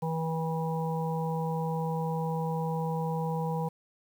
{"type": "harmonic tone", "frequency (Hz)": 162, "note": "E3", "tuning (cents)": -30, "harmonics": [1, 3, 5, 6], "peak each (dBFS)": [-30, -35, -37, -38], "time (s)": [0.02, 3.69], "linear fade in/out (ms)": 10, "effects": ["9-bit"]}